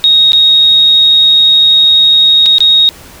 sine tone with dropouts, 3752 Hz, A#7, 11 cents sharp, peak -3 dBFS, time 0.04-2.89 s, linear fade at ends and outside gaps 0 ms, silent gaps 0.32-0.332 / 2.459-2.463 / 2.583-2.605 s, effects pink hiss -34 dBFS RMS until 3.2 s

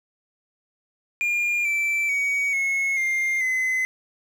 triangle tone with pitch steps, 2411 / 2332 / 2255 / 2180 / 2109 / 2039 Hz, D7 / D7 / C#7 / C#7 / C7 / C7, +45 / -13 / +29 / -29 / +13 / -45 cents, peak -19 dBFS, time 1.21-3.85 s, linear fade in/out 0 ms, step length 440 ms, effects 8-bit

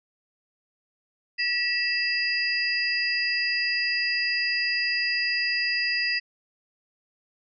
sine tone cluster, 1937 / 2641 / 4874 Hz, B6 / E7 / D#8, -34 / +3 / -37 cents, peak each -27 / -28 / -27 dBFS, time 1.38-6.2 s, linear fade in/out 20 ms, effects none

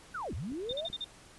sine linear two-way sweep, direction down then up, 1568 to 60.4 to 689 Hz, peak -35 dBFS, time 0.14-0.87 s, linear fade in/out 10 ms, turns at 0.34 s
click train, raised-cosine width 3 ms, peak -34 dBFS, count 4, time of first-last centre 0.33-0.9 s, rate 5.26 Hz
sine tone bursts, 3630 Hz, A#7, 47 cents flat, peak -34 dBFS, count 5, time 0.69-1.045 s, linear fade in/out 5 ms, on 39 ms, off 40 ms
effects pink hiss -55 dBFS RMS until 1.38 s + resampled to 24000 Hz

